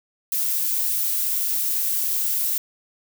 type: noise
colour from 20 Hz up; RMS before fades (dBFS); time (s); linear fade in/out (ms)
violet; -23; 0.32-2.58; 2
effects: none